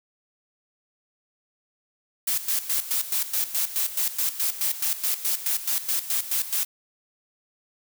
blue noise with tremolo, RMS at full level -24 dBFS, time 2.27-6.65 s, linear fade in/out 5 ms, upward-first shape square, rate 4.7 Hz, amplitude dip 75%, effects none

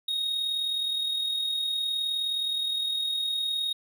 triangle tone with amplitude modulation, 3742 Hz, A#7, 6 cents sharp, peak -23 dBFS, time 0.08-3.73 s, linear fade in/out 5 ms, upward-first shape sine, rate 39.4 Hz, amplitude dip 40%, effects none

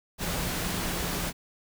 sine tone in noise, 174.3 Hz, F3, 3 cents flat, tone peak -38 dBFS, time 0.18-1.33 s, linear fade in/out 50 ms, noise pink, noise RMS -31 dBFS, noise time 0.18-1.33 s, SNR -10 dB, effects none

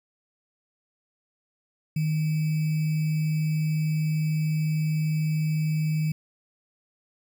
sine tone with sample-and-hold, 155.56 Hz, D#3, in tune, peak -22 dBFS, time 1.96-6.12 s, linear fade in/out 5 ms, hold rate 2450 Hz, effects none

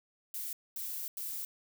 violet noise bursts at uneven times, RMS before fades -39 dBFS, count 3, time 0.34-0.53 / 0.76-1.08 / 1.17-1.45 s, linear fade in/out 2 ms, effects none

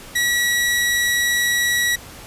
sawtooth tone, 1929 Hz, B6, 41 cents flat, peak -13 dBFS, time 0.15-1.96 s, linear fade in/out 10 ms, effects pink hiss -39 dBFS RMS until 2.26 s + resampled to 32000 Hz

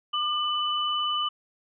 sine tone pair together, 1200 / 2991 Hz, D6 / F#7, +37 / +18 cents, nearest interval octave + major third, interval 1581 cents, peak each -27 dBFS, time 0.13-1.29 s, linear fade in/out 10 ms, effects none

